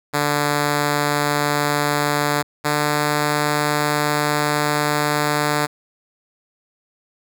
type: tone pair in turn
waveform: 5% pulse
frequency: 146.5 / 148.29 Hz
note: D3 / D3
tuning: -4 / +17 cents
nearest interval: unison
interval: 21 cents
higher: second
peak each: -6 dBFS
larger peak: neither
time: 0.13-2.43 / 2.64-5.67 s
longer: second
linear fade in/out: 20 ms
effects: none